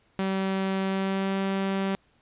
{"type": "tone with pitch glide", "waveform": "sawtooth", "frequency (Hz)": [192, 194.01], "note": ["G3", "G3"], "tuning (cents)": [-36, -18], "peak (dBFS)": -21, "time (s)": [0.19, 1.95], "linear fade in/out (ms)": 0, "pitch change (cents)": 18, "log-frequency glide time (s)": [0.83, 1.36], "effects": ["pink hiss -65 dBFS RMS until 2.21 s", "resampled to 8000 Hz"]}